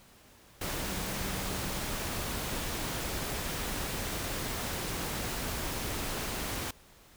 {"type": "tone in noise", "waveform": "sine", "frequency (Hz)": 188.5, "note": "F#3", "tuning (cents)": 32, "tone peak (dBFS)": -42, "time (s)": [0.81, 1.79], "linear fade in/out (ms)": 5, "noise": "pink", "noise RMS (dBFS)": -35, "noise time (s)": [0.61, 6.71], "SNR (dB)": -10, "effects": ["pink hiss -58 dBFS RMS until 7.16 s"]}